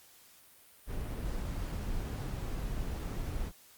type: noise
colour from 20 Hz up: brown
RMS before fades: -36 dBFS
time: 0.86-3.52 s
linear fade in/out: 50 ms
effects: white hiss -59 dBFS RMS until 3.77 s + Opus 48 kbps